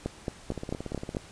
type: two click trains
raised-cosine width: 2 ms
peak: -16 / -21 dBFS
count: 6 / 12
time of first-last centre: 0.06-1.169 / 0.52-1.149 s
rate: 4.51 / 17.5 Hz
effects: pink hiss -50 dBFS RMS until 1.31 s + resampled to 22050 Hz